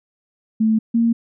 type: tone pair in turn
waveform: sine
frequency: 220 / 231.3 Hz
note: A3 / A#3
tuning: 0 / -13 cents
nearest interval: minor second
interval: 87 cents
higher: second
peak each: -13 dBFS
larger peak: neither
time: 0.6-0.79 / 0.94-1.13 s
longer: neither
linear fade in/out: 10 ms
effects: none